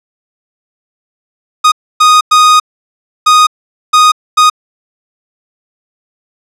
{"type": "tone bursts at uneven times", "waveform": "45% pulse", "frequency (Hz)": 1241, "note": "D#6", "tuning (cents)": -5, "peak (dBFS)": -3, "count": 6, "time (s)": [[1.64, 1.72], [2, 2.21], [2.31, 2.6], [3.26, 3.47], [3.93, 4.12], [4.37, 4.5]], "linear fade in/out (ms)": 10, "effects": ["low-pass 8000 Hz 12 dB/octave"]}